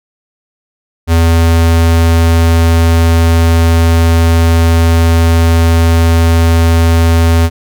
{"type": "tone", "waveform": "square", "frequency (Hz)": 83, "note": "E2", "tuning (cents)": 12, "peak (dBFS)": -6, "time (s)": [1.07, 7.5], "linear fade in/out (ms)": 50, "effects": []}